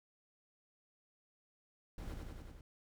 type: noise with echo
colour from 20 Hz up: brown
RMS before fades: -45 dBFS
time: 1.98-2.14 s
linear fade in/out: 2 ms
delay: 94 ms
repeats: 5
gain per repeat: -2 dB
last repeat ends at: 2.61 s
effects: none